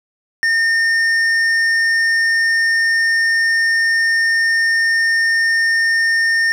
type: tone with hard clipping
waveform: sine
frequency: 1822 Hz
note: A#6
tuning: 40 cents flat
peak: -14 dBFS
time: 0.43-6.52 s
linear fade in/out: 0 ms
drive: 7 dB
effects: none